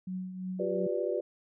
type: tone with tremolo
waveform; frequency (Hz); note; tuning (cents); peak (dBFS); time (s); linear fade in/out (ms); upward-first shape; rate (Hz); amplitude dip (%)
sine; 185.2; F#3; +2; -32; 0.07-0.87; 5; triangle; 2.9; 60
type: chord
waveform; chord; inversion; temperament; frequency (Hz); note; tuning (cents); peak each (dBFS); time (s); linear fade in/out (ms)
sine; G dominant seventh; third; equal with one note detuned; 356.6 / 392 / 493.9 / 587.3; F4 / G4 / B4 / D5; +36 / 0 / 0 / 0; -34; 0.59-1.21; 10
effects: none